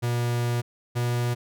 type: tone pair in turn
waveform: 45% pulse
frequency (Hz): 120 / 120.83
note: B2 / B2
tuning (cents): -49 / -37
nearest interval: unison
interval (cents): 12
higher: second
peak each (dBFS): -23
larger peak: neither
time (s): 0.02-0.62 / 0.95-1.35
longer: first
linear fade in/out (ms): 20
effects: none